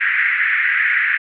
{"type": "band-pass noise", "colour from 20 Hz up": "white", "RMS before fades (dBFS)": -17, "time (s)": [0, 1.18], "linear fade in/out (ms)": 20, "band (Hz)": [1600, 2100], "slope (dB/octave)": 48, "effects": []}